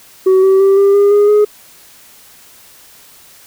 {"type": "tone with pitch steps", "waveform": "sine", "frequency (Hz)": [377.3, 383.9, 390.6, 397.4, 404.4, 411.4, 418.6], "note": ["F#4", "G4", "G4", "G4", "G#4", "G#4", "G#4"], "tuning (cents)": [34, -36, -6, 24, -46, -16, 14], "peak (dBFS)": -3, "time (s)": [0.26, 1.45], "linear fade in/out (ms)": 10, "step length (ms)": 170, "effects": ["tanh soft clip ceiling -5 dBFS", "white hiss -42 dBFS RMS until 3.46 s"]}